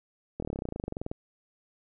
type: slowing click train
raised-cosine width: 2 ms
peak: -20 dBFS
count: 21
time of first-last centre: 0.4-1.115 s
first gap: 24 ms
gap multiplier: 1.04
effects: none